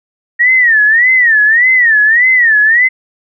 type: tone with vibrato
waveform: sine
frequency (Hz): 1864.7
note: A#6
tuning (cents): 0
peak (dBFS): -5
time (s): 0.39-2.89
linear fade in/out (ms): 20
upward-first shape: sine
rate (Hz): 1.7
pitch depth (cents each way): 170
effects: none